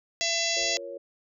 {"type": "harmonic tone", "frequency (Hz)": 672, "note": "E5", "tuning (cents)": 33, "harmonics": [1, 3, 4, 5, 6, 7, 8, 9, 10], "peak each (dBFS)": [-33, -33, -33, -34, -34, -33, -34, -35, -33], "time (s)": [0.21, 0.77], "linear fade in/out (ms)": 0}
{"type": "chord", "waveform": "sine", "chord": "Bb minor", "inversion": "second", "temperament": "equal", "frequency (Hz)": [349.2, 466.2, 554.4], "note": ["F4", "Bb4", "Db5"], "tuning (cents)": [0, 0, 0], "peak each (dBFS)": [-43, -41, -37], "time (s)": [0.56, 0.98], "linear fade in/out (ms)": 10}
{"type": "noise with exponential decay", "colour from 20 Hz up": "brown", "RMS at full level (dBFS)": -49, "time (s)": [0.6, 0.89], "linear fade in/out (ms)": 1, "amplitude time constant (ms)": 63}
{"effects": []}